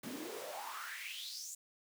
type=noise with high-pass filter sweep; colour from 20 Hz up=pink; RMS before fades=-45 dBFS; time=0.03-1.55 s; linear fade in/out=5 ms; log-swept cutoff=200 to 7700 Hz; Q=6.2; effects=none